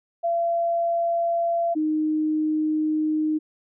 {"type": "tone pair in turn", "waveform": "sine", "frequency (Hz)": [680, 309.1], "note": ["F5", "D#4"], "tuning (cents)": [-46, -11], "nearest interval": "octave + major second", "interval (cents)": 1365, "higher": "first", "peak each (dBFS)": -20, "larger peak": "neither", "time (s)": [[0.23, 1.75], [1.75, 3.39]], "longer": "second", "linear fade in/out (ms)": 20, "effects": []}